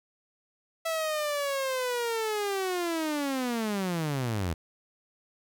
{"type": "linear sweep", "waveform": "sawtooth", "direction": "down", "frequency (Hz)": [659.3, 77.6], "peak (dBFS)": -24, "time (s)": [0.85, 4.54], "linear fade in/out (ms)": 10, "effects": []}